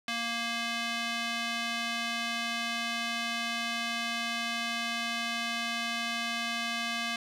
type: tone with band-pass filter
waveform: square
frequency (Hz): 233.1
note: A#3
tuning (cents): 0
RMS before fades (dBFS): -33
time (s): 0.08-7.16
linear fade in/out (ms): 2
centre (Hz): 2900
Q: 1.1
effects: none